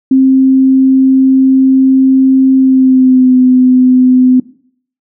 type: tone with pitch glide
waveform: sine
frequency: 264.3 to 254.3 Hz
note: C4 to C4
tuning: +18 to -49 cents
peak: -3 dBFS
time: 0.11-4.4 s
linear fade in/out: 5 ms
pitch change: -67 cents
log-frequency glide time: 2.56-3.36 s
effects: noise-tail reverb RT60 0.6 s tail -20 dB re dry